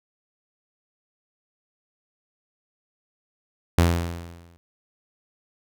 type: tone with exponential decay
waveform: sawtooth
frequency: 85.3 Hz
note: F2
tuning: 40 cents flat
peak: -10 dBFS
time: 3.78-4.57 s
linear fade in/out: 0 ms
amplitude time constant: 170 ms
effects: none